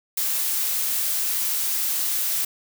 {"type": "noise", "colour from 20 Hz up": "blue", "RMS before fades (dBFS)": -24, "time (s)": [0.17, 2.45], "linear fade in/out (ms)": 5, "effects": []}